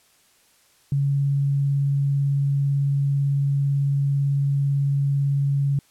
sine tone with vibrato, 140 Hz, C#3, 18 cents sharp, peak -18 dBFS, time 0.92-5.79 s, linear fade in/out 2 ms, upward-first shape sine, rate 18 Hz, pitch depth 8 cents each way, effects white hiss -59 dBFS RMS until 5.9 s + low-pass 12000 Hz 12 dB/octave

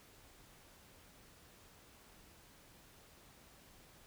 silence, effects pink hiss -62 dBFS RMS until 4.06 s

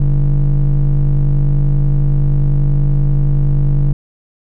triangle ring-modulated tone, 82.41 Hz, E2, in tune, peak -4 dBFS, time 0-3.93 s, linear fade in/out 5 ms, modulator 57.2 Hz, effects none

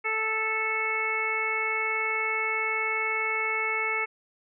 harmonic tone, 439.6 Hz, A4, 2 cents flat, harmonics 1 / 2 / 3 / 4 / 5 / 6, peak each -35 / -36 / -33 / -38 / -27 / -37 dBFS, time 0.04-4.06 s, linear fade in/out 20 ms, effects none

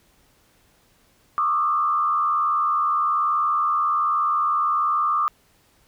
sine tone with frequency modulation, 1199 Hz, D6, 36 cents sharp, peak -18 dBFS, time 1.38-5.28 s, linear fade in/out 0 ms, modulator 80.6 Hz, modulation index 0.88, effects pink hiss -60 dBFS RMS until 5.87 s

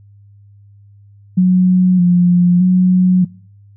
sine tone with vibrato, 179.9 Hz, F#3, 48 cents flat, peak -7 dBFS, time 1.37-3.25 s, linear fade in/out 10 ms, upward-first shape square, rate 0.81 Hz, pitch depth 31 cents each way, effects noise-tail reverb RT60 0.6 s tail -24 dB re dry + added 101 Hz sine -41 dBFS peak until 3.76 s

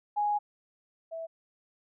sine tone pair in turn, 830 / 655.8 Hz, G#5 / E5, -1 / -9 cents, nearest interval major third, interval 408 cents, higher first, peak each -25 / -35 dBFS, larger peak first, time 0.16-0.39 / 1.11-1.27 s, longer first, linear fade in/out 20 ms, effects none

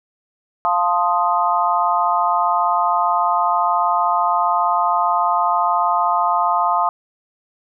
sine chord, F dominant seventh, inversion none, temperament equal, 698.5 / 880 / 1046.5 / 1244.5 Hz, F5 / A5 / C6 / Eb6, 0 / 0 / 0 / 0 cents, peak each -20 dBFS, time 0.65-6.89 s, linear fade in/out 0 ms, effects none

